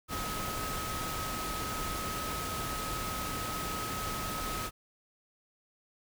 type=tone in noise; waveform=sine; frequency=1274 Hz; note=D#6; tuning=41 cents sharp; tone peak=-38 dBFS; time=0.08-4.71 s; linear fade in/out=50 ms; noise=pink; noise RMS=-37 dBFS; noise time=0.08-4.71 s; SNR=-4 dB; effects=none